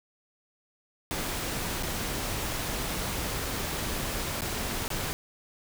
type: noise with dropouts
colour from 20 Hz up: pink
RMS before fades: -32 dBFS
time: 1.11-5.13 s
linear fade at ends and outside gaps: 0 ms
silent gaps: 1.826-1.833 / 4.408-4.419 / 4.88-4.903 s
effects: none